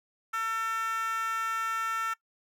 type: tone with high-pass filter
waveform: 10% pulse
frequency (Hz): 450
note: A4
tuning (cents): +39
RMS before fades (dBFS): -31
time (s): 0.33-2.14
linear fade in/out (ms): 10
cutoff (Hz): 1300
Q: 5.7
effects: noise-tail reverb RT60 0.1 s tail -20 dB re dry